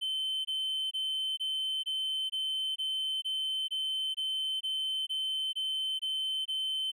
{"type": "tone bursts", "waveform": "triangle", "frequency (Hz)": 3076, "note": "G7", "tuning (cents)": -33, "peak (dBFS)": -28, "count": 15, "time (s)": [0.01, 6.918], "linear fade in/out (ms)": 20, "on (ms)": 440, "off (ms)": 22, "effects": ["tanh soft clip ceiling -24 dBFS"]}